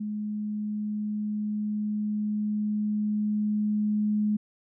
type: tone with level ramp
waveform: sine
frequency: 210.6 Hz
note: G#3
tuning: 24 cents sharp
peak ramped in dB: -29 to -22 dBFS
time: 0-4.37 s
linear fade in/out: 10 ms
effects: none